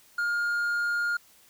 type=tone; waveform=triangle; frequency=1416 Hz; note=F6; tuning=23 cents sharp; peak=-23 dBFS; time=0.18-1.17 s; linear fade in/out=5 ms; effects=white hiss -58 dBFS RMS until 1.49 s